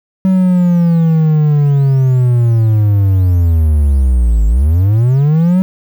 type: linear two-way sweep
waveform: triangle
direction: down then up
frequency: 190 to 51.5 to 190 Hz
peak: -5 dBFS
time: 0.25-5.62 s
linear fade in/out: 0 ms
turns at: 4.47 s
effects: 7-bit